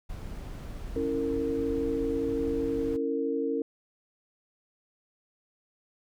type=noise; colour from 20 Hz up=brown; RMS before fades=-39 dBFS; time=0.09-2.97 s; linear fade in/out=10 ms
type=chord; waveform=sine; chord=A# diminished; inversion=first; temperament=equal with one note detuned; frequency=277.2 / 329.6 / 457.9 Hz; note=C#4 / E4 / A#4; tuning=0 / 0 / -31 cents; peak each=-31 / -34 / -29 dBFS; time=0.96-3.62 s; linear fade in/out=2 ms
effects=none